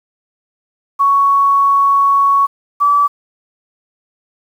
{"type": "tone pair in turn", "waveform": "sine", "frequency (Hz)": [1114, 1152.6], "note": ["C#6", "D6"], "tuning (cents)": [8, -33], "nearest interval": "minor second", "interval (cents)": 59, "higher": "second", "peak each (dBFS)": -8, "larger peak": "neither", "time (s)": [[0.99, 2.47], [2.8, 3.08]], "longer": "first", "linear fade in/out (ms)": 20, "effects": ["7-bit"]}